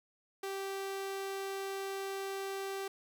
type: tone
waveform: sawtooth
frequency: 390 Hz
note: G4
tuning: 9 cents flat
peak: -33 dBFS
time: 0.43-2.88 s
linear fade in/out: 5 ms
effects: 10-bit